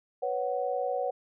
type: chord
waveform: sine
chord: B suspended second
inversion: none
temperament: equal with one note detuned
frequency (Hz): 493.9 / 554.4 / 743.8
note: B4 / C#5 / F#5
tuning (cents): 0 / 0 / +9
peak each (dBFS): -32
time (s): 0.22-1.11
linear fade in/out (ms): 10
effects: none